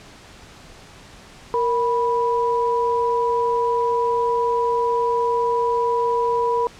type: tone pair together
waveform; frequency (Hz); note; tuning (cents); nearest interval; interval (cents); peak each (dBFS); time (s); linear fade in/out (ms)
sine; 466.2 / 981.9; A#4 / B5; 0 / -10; octave + minor second; 1290; -20; 1.54-6.67; 0
effects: pink hiss -44 dBFS RMS until 6.79 s + low-pass 7000 Hz 12 dB/octave